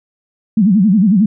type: tone with vibrato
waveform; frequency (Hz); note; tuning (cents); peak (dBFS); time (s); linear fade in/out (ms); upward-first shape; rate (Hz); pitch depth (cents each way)
sine; 200.6; G3; +40; -7; 0.57-1.26; 5; sine; 11; 210
effects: none